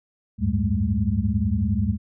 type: tone cluster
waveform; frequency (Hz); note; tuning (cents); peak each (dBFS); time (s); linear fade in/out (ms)
sine; 75.7 / 94.1 / 105.3 / 198 / 215.2; D#2 / F#2 / G#2 / G3 / A3; -47 / +30 / +24 / +18 / -38; -26; 0.38-1.98; 50
effects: none